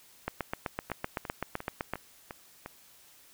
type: two click trains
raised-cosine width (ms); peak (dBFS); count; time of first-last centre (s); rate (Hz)
0.5; -16 / -24; 14 / 6; 0.28-1.936 / 0.9-2.661; 7.85 / 2.84
effects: white hiss -58 dBFS RMS until 3.33 s